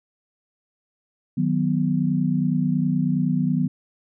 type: chord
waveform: sine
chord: B major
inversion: first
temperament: equal with one note detuned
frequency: 155.56 / 185 / 247.8 Hz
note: D#3 / F#3 / B3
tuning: 0 / 0 / +6 cents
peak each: -23 dBFS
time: 1.37-3.68 s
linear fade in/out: 10 ms
effects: none